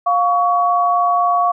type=tone pair together; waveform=sine; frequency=705.4 / 1124 Hz; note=F5 / C#6; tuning=+17 / +24 cents; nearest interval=minor sixth; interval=807 cents; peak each=-15 dBFS; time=0.06-1.52 s; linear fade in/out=10 ms; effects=none